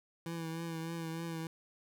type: tone with vibrato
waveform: 25% pulse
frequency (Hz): 164.81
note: E3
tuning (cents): 0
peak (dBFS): -34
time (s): 0.26-1.47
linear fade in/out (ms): 2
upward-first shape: triangle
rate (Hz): 3.3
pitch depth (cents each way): 38
effects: none